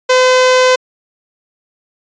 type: tone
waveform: sawtooth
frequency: 510 Hz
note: C5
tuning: 44 cents flat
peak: -3 dBFS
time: 0.09-0.76 s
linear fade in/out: 10 ms
effects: resampled to 16000 Hz